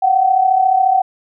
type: tone pair together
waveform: sine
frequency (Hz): 727 / 761.2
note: F#5 / F#5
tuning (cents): -31 / +49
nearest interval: minor second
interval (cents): 80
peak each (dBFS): -16 / -11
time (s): 0.02-1.02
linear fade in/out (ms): 10
effects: none